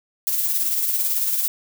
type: noise with tremolo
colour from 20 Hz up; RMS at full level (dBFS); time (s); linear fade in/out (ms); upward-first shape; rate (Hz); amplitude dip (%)
violet; -20; 0.27-1.48; 0; sine; 18; 40
effects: none